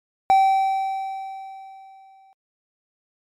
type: tone with exponential decay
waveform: triangle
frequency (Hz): 773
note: G5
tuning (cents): -24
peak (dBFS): -9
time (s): 0.3-2.33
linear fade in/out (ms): 0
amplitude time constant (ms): 440
effects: MP3 96 kbps